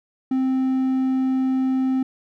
triangle tone, 261.6 Hz, C4, in tune, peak -16 dBFS, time 0.31-2.03 s, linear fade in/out 5 ms, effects none

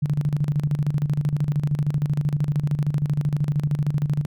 sine tone with tremolo, 146.83 Hz, D3, in tune, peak -17 dBFS, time 0.02-4.26 s, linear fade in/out 10 ms, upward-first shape square, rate 13 Hz, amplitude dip 70%, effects none

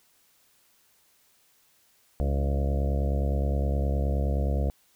harmonic tone with a mistuned harmonic, 69.6 Hz, C#2, 8 cents sharp, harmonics 1 / 2 / 3 / 4 / 5 / 6 / 7 / 8 / 9 / 10, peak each -24 / -32 / -36 / -40 / -43 / -43 / -38 / -38 / -41 / -42 dBFS, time 2.2-4.7 s, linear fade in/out 0 ms, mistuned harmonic 4, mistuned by +40 cents, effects white hiss -64 dBFS RMS until 4.95 s

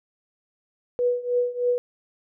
sine tone with tremolo, 489.5 Hz, B4, 15 cents flat, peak -17 dBFS, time 0.99-1.78 s, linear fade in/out 0 ms, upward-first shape triangle, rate 3.2 Hz, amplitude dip 90%, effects none

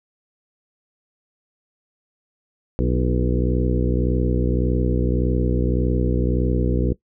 harmonic tone with a mistuned harmonic, 61.74 Hz, B1, in tune, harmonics 1 / 2 / 3 / 4 / 5 / 6 / 7 / 8, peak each -21 / -24 / -26 / -27 / -28 / -29 / -29 / -30 dBFS, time 2.79-6.93 s, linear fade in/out 0 ms, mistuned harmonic 5, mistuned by +43 cents, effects noise-tail reverb RT60 0.1 s tail -18 dB re dry

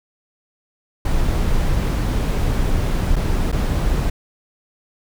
brown noise with dropouts, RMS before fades -18 dBFS, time 1.05-4.1 s, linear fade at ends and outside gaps 5 ms, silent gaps 3.159-3.163 / 3.518-3.525 s, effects none

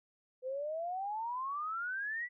sine exponential sweep, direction up, 501 to 1990 Hz, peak -35 dBFS, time 0.42-2.29 s, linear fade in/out 50 ms, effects none

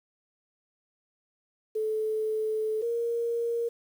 sine tone pair in turn, 434.7 / 467.8 Hz, A4 / A#4, -21 / +6 cents, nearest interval minor second, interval 127 cents, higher second, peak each -26 dBFS, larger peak neither, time 1.75-2.82 / 2.82-3.69 s, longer first, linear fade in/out 10 ms, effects 9-bit

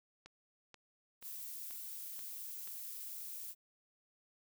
click train, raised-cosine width 0.2 ms, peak -36 dBFS, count 6, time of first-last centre 0.26-2.675 s, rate 2.07 Hz
violet noise, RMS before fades -46 dBFS, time 1.21-3.55 s, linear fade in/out 50 ms
effects none

